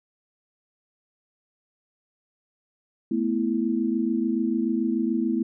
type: chord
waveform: sine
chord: A suspended second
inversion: none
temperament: equal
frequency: 220 / 246.9 / 329.6 Hz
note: A3 / B3 / E4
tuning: 0 / 0 / 0 cents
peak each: -26 dBFS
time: 3.11-5.43 s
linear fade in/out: 5 ms
effects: none